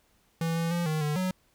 square tone with pitch steps, 165 / 166.5 / 172.4 / 155.7 / 149.6 / 185 Hz, E3 / E3 / F3 / D#3 / D3 / F#3, +2 / +18 / -22 / +2 / +32 / 0 cents, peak -27 dBFS, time 0.41-1.31 s, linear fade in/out 2 ms, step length 150 ms, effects pink hiss -67 dBFS RMS until 1.54 s

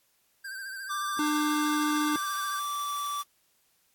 square tone with vibrato, 1568 Hz, G6, in tune, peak -37 dBFS, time 0.44-2.6 s, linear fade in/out 10 ms, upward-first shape triangle, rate 14 Hz, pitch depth 60 cents each way
square tone with pitch glide, 1180 to 1159.7 Hz, D6 to D6, +8 to -22 cents, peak -31 dBFS, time 0.89-3.23 s, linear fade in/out 20 ms, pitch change -30 cents, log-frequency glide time 1.79-2.94 s
square tone, 300 Hz, D4, 37 cents sharp, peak -27 dBFS, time 1.19-2.16 s, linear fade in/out 2 ms
white high-pass noise, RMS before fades -46 dBFS, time 1.24-3.24 s, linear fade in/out 20 ms, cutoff 710 Hz, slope 48 dB/octave
effects white hiss -69 dBFS RMS until 3.94 s + AAC 64 kbps

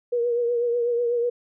sine tone with vibrato, 476.9 Hz, A#4, 39 cents sharp, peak -20 dBFS, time 0.12-1.3 s, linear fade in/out 10 ms, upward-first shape triangle, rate 8.1 Hz, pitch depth 45 cents each way, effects none

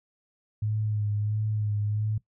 sine tone with vibrato, 105.8 Hz, G#2, 33 cents sharp, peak -25 dBFS, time 0.62-2.18 s, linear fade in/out 5 ms, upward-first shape sine, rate 1.5 Hz, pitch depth 32 cents each way, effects noise-tail reverb RT60 0.1 s tail -18 dB re dry

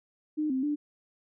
sine tone with pitch steps, 304.9 / 261.7 / 294.8 Hz, D#4 / C4 / D4, -35 / 0 / +7 cents, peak -26 dBFS, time 0.37-0.76 s, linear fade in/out 20 ms, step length 130 ms, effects none

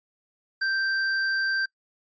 sine tone with hard clipping, 1567 Hz, G6, 1 cent flat, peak -25 dBFS, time 0.61-1.66 s, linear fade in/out 10 ms, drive 14 dB, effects noise-tail reverb RT60 0.1 s tail -24 dB re dry + resampled to 16000 Hz

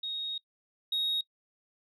sine tone pair in turn, 3748 / 3762 Hz, A#7 / A#7, +9 / +15 cents, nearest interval unison, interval 6 cents, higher second, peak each -32 / -25 dBFS, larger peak second, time 0.03-0.38 / 0.92-1.21 s, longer first, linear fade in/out 5 ms, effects noise-tail reverb RT60 0.1 s tail -23 dB re dry + tanh soft clip ceiling -25 dBFS

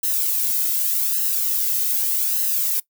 violet noise with flanger, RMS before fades -21 dBFS, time 0.03-2.8 s, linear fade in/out 5 ms, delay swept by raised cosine 0.86 to 1.77 ms, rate 0.84 Hz, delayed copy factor -0.65, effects noise-tail reverb RT60 0.1 s tail -20 dB re dry

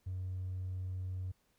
sine tone with hard clipping, 92.5 Hz, F#2, in tune, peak -37 dBFS, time 0.06-1.32 s, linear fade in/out 10 ms, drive 1 dB, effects pink hiss -75 dBFS RMS until 1.58 s

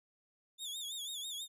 sawtooth tone with vibrato, 3520 Hz, A7, in tune, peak -37 dBFS, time 0.58-1.48 s, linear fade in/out 50 ms, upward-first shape sine, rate 6.1 Hz, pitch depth 110 cents each way, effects resampled to 32000 Hz

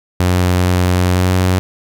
sawtooth tone with pitch glide, 90.3 to 92.09 Hz, F#2 to F#2, -42 to -8 cents, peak -7 dBFS, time 0.2-1.59 s, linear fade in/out 0 ms, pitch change +34 cents, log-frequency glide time 1.09-1.27 s, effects none

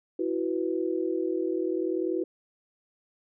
sine chord, E suspended second, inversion none, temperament equal, 329.6 / 370 / 493.9 Hz, E4 / F#4 / B4, 0 / 0 / 0 cents, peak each -29 / -29 / -34 dBFS, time 0.19-2.24 s, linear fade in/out 5 ms, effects none

